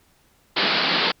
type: band-pass noise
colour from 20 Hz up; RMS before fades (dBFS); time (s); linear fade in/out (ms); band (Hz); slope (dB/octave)
white; -21; 0.56-1.12; 10; 150 to 4800; 96
effects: pink hiss -60 dBFS RMS until 1.2 s